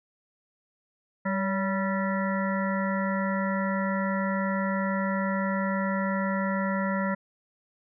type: harmonic tone with a mistuned harmonic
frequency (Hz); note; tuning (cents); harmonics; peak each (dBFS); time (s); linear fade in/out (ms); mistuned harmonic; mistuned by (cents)
194.9; G3; -10; 1 / 3 / 5 / 7 / 9 / 10; -27 / -32 / -34 / -35 / -37 / -37; 1.25-7.15; 10; 3; -51
effects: none